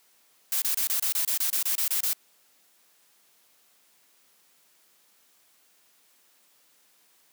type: noise bursts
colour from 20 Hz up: blue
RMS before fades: -26 dBFS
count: 13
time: 0.52-2.132 s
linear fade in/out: 2 ms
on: 100 ms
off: 26 ms
effects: white hiss -63 dBFS RMS until 7.32 s + high-pass 200 Hz 12 dB/octave